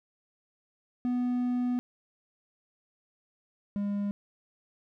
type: tone pair in turn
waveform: triangle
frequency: 246.9 / 202.8 Hz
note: B3 / G#3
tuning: 0 / -41 cents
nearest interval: minor third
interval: 341 cents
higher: first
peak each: -24 / -26 dBFS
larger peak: first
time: 1.05-1.79 / 3.76-4.11 s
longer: first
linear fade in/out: 0 ms
effects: none